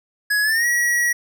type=tone with pitch glide; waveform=square; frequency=1679 to 1917.6 Hz; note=G#6 to A#6; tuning=+18 to +48 cents; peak=-17 dBFS; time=0.3-1.13 s; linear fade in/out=10 ms; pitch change=+230 cents; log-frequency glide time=0.42-0.66 s; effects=none